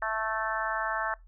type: harmonic tone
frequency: 220 Hz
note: A3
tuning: in tune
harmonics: 3 / 4 / 5 / 6 / 7 / 8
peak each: -35 / -35 / -35 / -35 / -35 / -35 dBFS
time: 0.02-1.14 s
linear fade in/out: 2 ms
effects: noise-tail reverb RT60 0.2 s tail -24 dB re dry + added 41 Hz sine -50 dBFS peak until 1.27 s